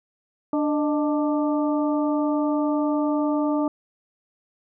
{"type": "harmonic tone with a mistuned harmonic", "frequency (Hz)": 295, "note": "D4", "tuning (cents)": 8, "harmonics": [1, 2, 3, 4], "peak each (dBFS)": [-21, -27, -31, -33], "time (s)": [0.53, 3.68], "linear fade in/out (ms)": 2, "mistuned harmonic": 2, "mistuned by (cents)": 66, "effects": []}